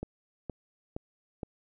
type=click train; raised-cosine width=2 ms; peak=-22 dBFS; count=4; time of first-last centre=0.03-1.432 s; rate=2.14 Hz; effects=none